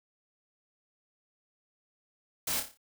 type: noise with echo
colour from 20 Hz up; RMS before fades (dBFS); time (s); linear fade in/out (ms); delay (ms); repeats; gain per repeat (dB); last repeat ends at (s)
white; -32; 2.47-2.6; 5; 29; 6; -6; 2.774
effects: none